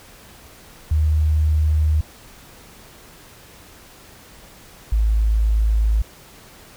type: tone pair in turn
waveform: sine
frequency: 77 / 54.07 Hz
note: D#2 / A1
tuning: -17 / -30 cents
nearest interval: tritone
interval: 613 cents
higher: first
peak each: -14 dBFS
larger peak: neither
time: 0.91-2.01 / 4.92-6.02 s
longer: neither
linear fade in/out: 5 ms
effects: pink hiss -45 dBFS RMS until 6.76 s